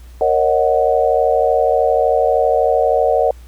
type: chord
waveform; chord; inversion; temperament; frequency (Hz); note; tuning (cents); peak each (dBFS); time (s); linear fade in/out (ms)
sine; D# minor seventh; second; equal with one note detuned; 466.2 / 549.6 / 622.3 / 740; A#4 / C#5 / D#5 / F#5; 0 / -15 / 0 / 0; -17; 0.21-3.31; 2
effects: added 60 Hz sine -35 dBFS peak until 3.47 s + pink hiss -50 dBFS RMS until 3.47 s